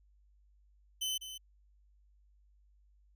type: tone with echo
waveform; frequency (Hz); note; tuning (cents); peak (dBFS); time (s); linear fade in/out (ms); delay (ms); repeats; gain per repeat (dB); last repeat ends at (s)
sawtooth; 3044; F#7; +48; -30; 1.01-1.18; 10; 200; 1; -10; 1.38
effects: added 50 Hz sine -63 dBFS peak until 3.15 s